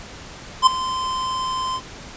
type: tone with ADSR envelope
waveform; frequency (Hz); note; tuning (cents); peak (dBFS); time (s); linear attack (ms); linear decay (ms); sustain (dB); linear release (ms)
square; 1035; C6; -19; -7; 0.62-1.81; 46; 10; -16; 55
effects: pink hiss -38 dBFS RMS until 2.16 s + resampled to 16000 Hz